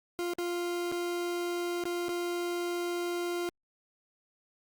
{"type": "tone with dropouts", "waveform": "40% pulse", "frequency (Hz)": 349.2, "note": "F4", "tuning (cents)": 0, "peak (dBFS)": -30, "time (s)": [0.19, 3.49], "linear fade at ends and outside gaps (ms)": 0, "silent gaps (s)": [[0.335, 0.385], [0.916, 0.923], [1.838, 1.854], [2.084, 2.091]], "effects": ["Opus 48 kbps"]}